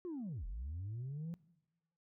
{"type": "linear two-way sweep", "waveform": "sine", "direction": "down then up", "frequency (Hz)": [370, 38.89, 173.7], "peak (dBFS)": -38, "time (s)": [0.05, 1.34], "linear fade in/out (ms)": 0, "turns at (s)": 0.46, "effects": ["noise-tail reverb RT60 1.0 s tail -22 dB re dry", "tanh soft clip ceiling -38 dBFS"]}